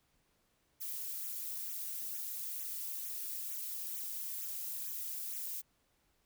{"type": "noise with flanger", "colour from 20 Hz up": "violet", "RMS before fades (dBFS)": -41, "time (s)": [0.8, 5.62], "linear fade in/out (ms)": 20, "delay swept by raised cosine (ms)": [0.21, 3.81], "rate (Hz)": 2.2, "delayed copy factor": -1, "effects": ["pink hiss -75 dBFS RMS until 6.25 s"]}